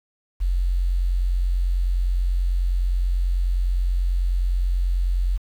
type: tone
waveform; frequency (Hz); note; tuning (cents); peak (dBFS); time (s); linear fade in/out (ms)
sine; 44.69; F1; +41; -18; 0.4-5.38; 20
effects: 8-bit